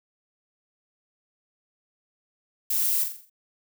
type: noise with echo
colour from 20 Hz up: violet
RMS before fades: -25 dBFS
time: 2.7-3.04 s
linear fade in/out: 5 ms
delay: 43 ms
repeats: 6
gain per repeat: -6 dB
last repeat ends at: 3.298 s
effects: none